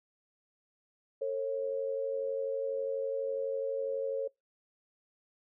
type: tone pair together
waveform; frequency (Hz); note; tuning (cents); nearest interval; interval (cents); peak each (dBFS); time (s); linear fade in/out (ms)
sine; 450.9 / 543; A4 / C#5; +42 / -36; minor third; 322; -35 / -32; 1.21-4.28; 10
effects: noise-tail reverb RT60 0.2 s tail -26 dB re dry